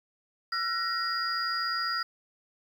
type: tone cluster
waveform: sine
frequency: 1348 / 1468 / 1882 / 4864 Hz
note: E6 / F#6 / A#6 / D#8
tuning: +38 / -14 / +16 / -40 cents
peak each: -31 / -37 / -36 / -32 dBFS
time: 0.52-2.03 s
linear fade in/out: 5 ms
effects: 9-bit